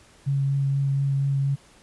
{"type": "tone with vibrato", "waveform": "sine", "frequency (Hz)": 138.2, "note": "C#3", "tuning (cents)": -5, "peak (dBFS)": -20, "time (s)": [0.26, 1.56], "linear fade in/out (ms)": 20, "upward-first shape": "triangle", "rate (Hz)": 4.2, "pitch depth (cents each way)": 13, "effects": ["pink hiss -54 dBFS RMS until 1.82 s", "resampled to 24000 Hz"]}